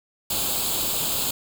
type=noise with comb filter; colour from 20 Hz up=white; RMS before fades=-25 dBFS; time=0.3-1.31 s; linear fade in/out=5 ms; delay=0.26 ms; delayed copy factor=+0.75; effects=none